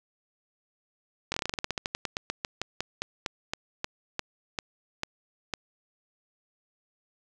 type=slowing click train; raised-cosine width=0.2 ms; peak=-12 dBFS; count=28; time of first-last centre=1.32-5.538 s; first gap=21 ms; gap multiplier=1.13; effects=none